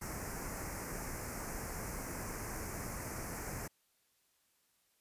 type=band-stop noise; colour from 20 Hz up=pink; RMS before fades=-42 dBFS; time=0.01-3.68 s; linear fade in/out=10 ms; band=2300 to 5300 Hz; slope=48 dB/octave; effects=white hiss -75 dBFS RMS until 5 s + resampled to 32000 Hz